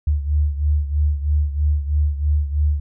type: beating tone pair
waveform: sine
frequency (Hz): 73.3 / 76.4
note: D2 / D#2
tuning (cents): -3 / -31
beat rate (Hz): 3.1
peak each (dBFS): -17 / -22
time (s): 0.07-2.8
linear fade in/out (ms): 5
effects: none